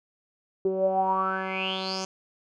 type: tone with low-pass filter sweep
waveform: 10% pulse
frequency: 189.4 Hz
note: F#3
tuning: 41 cents sharp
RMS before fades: -27 dBFS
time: 0.65-2.05 s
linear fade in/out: 2 ms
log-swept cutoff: 390 to 6100 Hz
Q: 9.8
effects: none